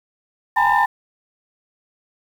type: tone cluster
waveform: sine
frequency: 807 / 851 / 931 / 1005 / 1795 Hz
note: G#5 / G#5 / A#5 / B5 / A6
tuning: -50 / +42 / -2 / +30 / +34 cents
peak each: -19 dBFS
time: 0.56-0.86 s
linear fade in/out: 10 ms
effects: tanh soft clip ceiling -7 dBFS + 7-bit